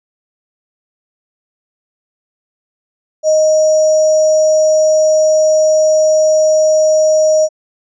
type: tone with sample-and-hold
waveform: sine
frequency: 622.3 Hz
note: D#5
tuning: in tune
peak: -7 dBFS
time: 3.23-7.49 s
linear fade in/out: 50 ms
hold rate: 6300 Hz
effects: resampled to 16000 Hz